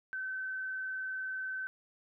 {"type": "tone with vibrato", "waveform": "sine", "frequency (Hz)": 1532, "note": "G6", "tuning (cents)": -40, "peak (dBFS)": -35, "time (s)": [0.13, 1.67], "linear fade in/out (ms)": 0, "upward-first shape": "sine", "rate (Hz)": 20, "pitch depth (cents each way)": 16, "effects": []}